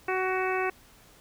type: harmonic tone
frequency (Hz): 373.8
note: F#4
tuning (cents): +18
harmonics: 1 / 2 / 3 / 4 / 5 / 6 / 7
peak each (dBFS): -29 / -32 / -34 / -35 / -36 / -37 / -37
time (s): 0.08-0.7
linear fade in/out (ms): 5
effects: pink hiss -56 dBFS RMS until 1.2 s